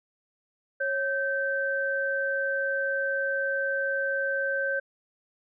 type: tone pair together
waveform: sine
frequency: 548.7 / 1552 Hz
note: C#5 / G6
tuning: -18 / -18 cents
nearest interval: octave + tritone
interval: 1800 cents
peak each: -29 / -27 dBFS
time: 0.8-4.8 s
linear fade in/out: 10 ms
effects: none